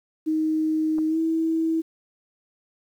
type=tone with pitch glide; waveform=sine; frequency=313.6 to 324.1 Hz; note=D#4 to E4; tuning=+14 to -29 cents; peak=-20 dBFS; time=0.26-1.82 s; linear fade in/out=20 ms; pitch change=+57 cents; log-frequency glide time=1.08-1.18 s
type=clicks; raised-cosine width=1 ms; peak=-27 dBFS; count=2; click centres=0.983 / 0.988 s
effects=9-bit